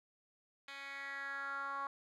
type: tone with band-pass filter sweep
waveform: 10% pulse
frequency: 277.2 Hz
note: C#4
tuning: in tune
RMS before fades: -43 dBFS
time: 0.68-1.87 s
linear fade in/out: 2 ms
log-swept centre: 2700 to 1100 Hz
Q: 4.5
effects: none